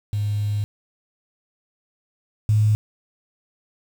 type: tone pair in turn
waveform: sine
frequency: 103.83 / 106.87 Hz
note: G#2 / A2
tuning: 0 / -50 cents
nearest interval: unison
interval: 50 cents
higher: second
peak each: -20 / -14 dBFS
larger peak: second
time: 0.13-0.64 / 2.49-2.75 s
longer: first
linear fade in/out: 0 ms
effects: 7-bit